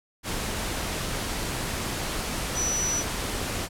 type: tone in noise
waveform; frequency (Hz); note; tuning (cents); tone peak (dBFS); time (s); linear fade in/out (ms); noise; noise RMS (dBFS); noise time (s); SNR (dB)
sine; 5920; F#8; 0; -25; 2.54-3.04; 50; pink; -30; 0.23-3.69; +2
effects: low-pass 12000 Hz 12 dB/octave